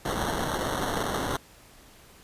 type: noise with sample-and-hold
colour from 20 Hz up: white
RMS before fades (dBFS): -29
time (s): 0.05-1.37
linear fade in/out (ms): 5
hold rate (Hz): 2450
effects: pink hiss -53 dBFS RMS until 2.23 s + resampled to 32000 Hz